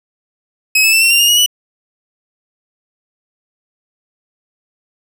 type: tone with pitch steps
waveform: sawtooth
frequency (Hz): 2555 / 2609 / 2664 / 2719 / 2777 / 2835 / 2895 / 2955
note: D#7 / E7 / E7 / F7 / F7 / F7 / F#7 / F#7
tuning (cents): +45 / -18 / +18 / -47 / -10 / +25 / -38 / -3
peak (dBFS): -5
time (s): 0.75-1.462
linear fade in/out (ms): 5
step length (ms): 89
effects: none